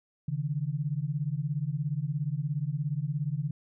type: beating tone pair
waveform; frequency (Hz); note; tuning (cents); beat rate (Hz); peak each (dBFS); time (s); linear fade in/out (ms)
sine; 138.59 / 155.59; C#3 / D#3; 0 / 0; 17; -31; 0.28-3.51; 5
effects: none